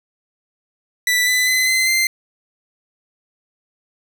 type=tone with pitch steps; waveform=sawtooth; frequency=1975.5 / 2002 / 2029 / 2056 / 2083 Hz; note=B6 / B6 / B6 / C7 / C7; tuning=0 / +23 / +46 / -31 / -8 cents; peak=-11 dBFS; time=1.07-2.07 s; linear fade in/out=2 ms; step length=200 ms; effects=none